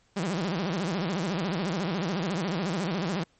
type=tone with vibrato; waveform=sawtooth; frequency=180 Hz; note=F#3; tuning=47 cents flat; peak=-23 dBFS; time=0.16-3.24 s; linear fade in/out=10 ms; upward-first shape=sine; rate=14 Hz; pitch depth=230 cents each way; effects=pink hiss -66 dBFS RMS until 3.39 s + MP3 32 kbps